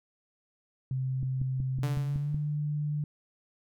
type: tone with pitch glide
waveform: sine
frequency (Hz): 130.81 to 148.54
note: C3 to D3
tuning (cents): 0 to +20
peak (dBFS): -28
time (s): 0.91-3.04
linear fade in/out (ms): 2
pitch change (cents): +220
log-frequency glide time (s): 1.85-2.34
type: click train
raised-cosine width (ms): 5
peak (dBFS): -24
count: 7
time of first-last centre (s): 1.23-2.345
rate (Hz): 5.38
type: tone with exponential decay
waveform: sawtooth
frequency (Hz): 146.83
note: D3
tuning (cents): 0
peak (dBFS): -27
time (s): 1.83-2.57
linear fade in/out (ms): 2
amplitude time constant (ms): 160
effects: none